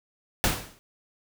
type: noise with exponential decay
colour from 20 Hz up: pink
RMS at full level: -20 dBFS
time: 0.44-0.79 s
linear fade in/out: 0 ms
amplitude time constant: 75 ms
effects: none